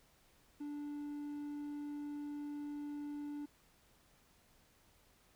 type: tone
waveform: triangle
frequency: 292.2 Hz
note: D4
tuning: 9 cents flat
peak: -39 dBFS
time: 0.6-3.46 s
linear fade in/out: 10 ms
effects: pink hiss -69 dBFS RMS until 5.35 s